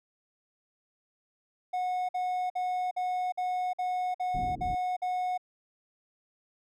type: tone bursts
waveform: triangle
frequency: 730 Hz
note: F#5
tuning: 24 cents flat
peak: -26 dBFS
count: 9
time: 1.73-5.378 s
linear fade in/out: 10 ms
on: 360 ms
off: 51 ms
type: low-pass noise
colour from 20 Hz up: pink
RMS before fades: -38 dBFS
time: 4.34-4.75 s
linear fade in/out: 5 ms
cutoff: 310 Hz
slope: 24 dB/octave
effects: none